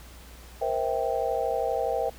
sine chord, C dominant seventh, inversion third, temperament just, 470.9 / 523.3 / 654.1 / 784.9 Hz, Bb4 / C5 / E5 / G5, +18 / 0 / -14 / +2 cents, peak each -30 dBFS, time 0.61-2.1 s, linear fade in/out 10 ms, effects added 60 Hz sine -46 dBFS peak until 2.18 s + pink hiss -50 dBFS RMS until 2.18 s

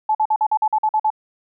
sine tone bursts, 863 Hz, A5, 34 cents flat, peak -14 dBFS, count 10, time 0.09-1.103 s, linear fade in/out 5 ms, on 59 ms, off 47 ms, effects none

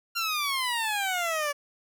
15% pulse exponential sweep, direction down, 1396.9 to 568 Hz, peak -20 dBFS, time 0.15-1.53 s, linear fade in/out 20 ms, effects none

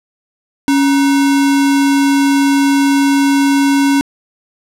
sine tone with sample-and-hold, 278.4 Hz, C#4, 8 cents sharp, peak -8 dBFS, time 0.68-4.01 s, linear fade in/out 0 ms, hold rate 1225 Hz, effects low-pass 11000 Hz 12 dB/octave

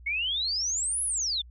sine exponential two-way sweep, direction up then down, 2155 to 11000 to 3419 Hz, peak -26 dBFS, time 0.06-1.42 s, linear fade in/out 10 ms, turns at 1.04 s, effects added 60 Hz sine -46 dBFS peak until 1.5 s

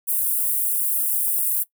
white high-pass noise, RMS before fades -22 dBFS, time 0.07-1.64 s, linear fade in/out 20 ms, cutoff 9000 Hz, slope 48 dB/octave, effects noise-tail reverb RT60 0.1 s tail -19 dB re dry

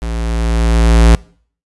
square tone with level ramp, 56.8 Hz, A#1, 44 cents flat, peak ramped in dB -19 to -4 dBFS, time 0.02-1.15 s, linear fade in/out 0 ms, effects noise-tail reverb RT60 0.5 s tail -24 dB re dry + resampled to 24000 Hz

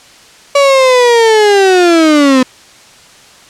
35% pulse linear sweep, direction down, 570 to 251.9 Hz, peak -3 dBFS, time 0.55-2.43 s, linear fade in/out 5 ms, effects white hiss -39 dBFS RMS until 3.49 s + low-pass 7000 Hz 12 dB/octave

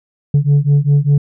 sine beating tone pair, 141.2 / 146.2 Hz, C#3 / D3, +32 / -7 cents, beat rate 5 Hz, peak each -10 dBFS, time 0.34-1.18 s, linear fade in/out 5 ms, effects tanh soft clip ceiling -6 dBFS

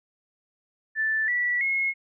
sine tone with pitch steps, 1760 / 1952.8 / 2167 Hz, A6 / B6 / C#7, 0 / -20 / -40 cents, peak -22 dBFS, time 0.95-1.94 s, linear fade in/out 50 ms, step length 330 ms, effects none

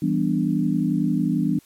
sine chord, E minor seventh, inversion none, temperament equal, 164.81 / 196 / 246.9 / 293.7 Hz, E3 / G3 / B3 / D4, 0 / 0 / 0 / 0 cents, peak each -24 dBFS, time 0.02-1.59 s, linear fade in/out 5 ms, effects white hiss -56 dBFS RMS until 1.65 s + MP3 64 kbps

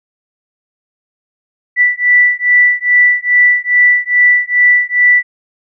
sine beating tone pair, 1968 / 1970.4 Hz, B6 / B6, -7 / -5 cents, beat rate 2.4 Hz, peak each -10 dBFS, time 1.76-5.23 s, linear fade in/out 50 ms, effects none

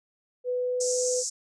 sine tone with pitch glide, 497 to 500.2 Hz, B4 to B4, +11 to +22 cents, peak -25 dBFS, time 0.44-1.24 s, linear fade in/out 50 ms, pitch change +11 cents, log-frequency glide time 0.54-0.99 s
pink band-pass noise, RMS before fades -31 dBFS, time 0.8-1.3 s, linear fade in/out 10 ms, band 5800 to 7900 Hz, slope 48 dB/octave
effects none

